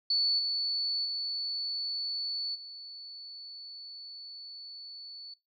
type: tone with level steps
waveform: sine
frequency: 4455 Hz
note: C#8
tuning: 8 cents sharp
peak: -24 / -28 / -31 / -42 dBFS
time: 0.1-5.34 s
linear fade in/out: 5 ms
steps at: 0.38 / 1.04 / 2.54 s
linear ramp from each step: 20 ms
effects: noise-tail reverb RT60 0.2 s tail -20 dB re dry